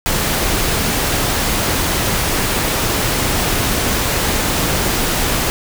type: noise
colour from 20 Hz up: pink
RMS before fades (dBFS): -17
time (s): 0.06-5.5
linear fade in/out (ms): 0
effects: none